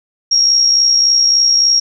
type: tone with amplitude modulation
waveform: sine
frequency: 5590 Hz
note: F8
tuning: 1 cent sharp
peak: -6 dBFS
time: 0.31-1.8 s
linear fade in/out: 10 ms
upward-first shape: sine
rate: 63.5 Hz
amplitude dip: 45%
effects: none